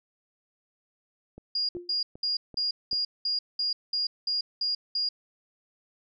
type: click train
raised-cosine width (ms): 2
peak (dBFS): -31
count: 5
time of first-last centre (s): 1.38-2.93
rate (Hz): 2.58
type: tone bursts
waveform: sine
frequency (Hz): 4844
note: D#8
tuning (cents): -47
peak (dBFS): -25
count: 11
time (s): 1.55-5.09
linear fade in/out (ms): 5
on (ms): 140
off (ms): 200
type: tone with exponential decay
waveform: sine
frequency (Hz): 351.7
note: F4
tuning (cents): +12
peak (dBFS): -30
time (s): 1.75-1.98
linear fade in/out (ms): 0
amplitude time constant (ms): 50
effects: none